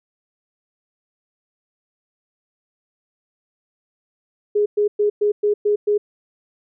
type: tone bursts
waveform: sine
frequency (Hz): 415.3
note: G#4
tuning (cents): 0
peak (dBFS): -14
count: 7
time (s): 4.55-5.98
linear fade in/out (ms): 10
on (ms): 110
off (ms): 110
effects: none